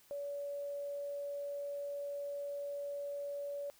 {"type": "tone", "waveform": "sine", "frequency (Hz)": 570, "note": "C#5", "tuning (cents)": 48, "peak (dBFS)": -38, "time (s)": [0.11, 3.7], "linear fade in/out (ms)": 0, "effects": ["white hiss -65 dBFS RMS until 3.79 s"]}